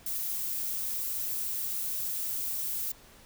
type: noise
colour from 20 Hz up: violet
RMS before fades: -33 dBFS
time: 0.06-2.92 s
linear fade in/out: 5 ms
effects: pink hiss -55 dBFS RMS until 3.25 s